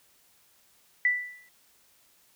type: tone with exponential decay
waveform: sine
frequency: 1975.5 Hz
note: B6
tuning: in tune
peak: -18 dBFS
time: 1.05-1.49 s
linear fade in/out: 2 ms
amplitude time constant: 94 ms
effects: white hiss -63 dBFS RMS until 2.35 s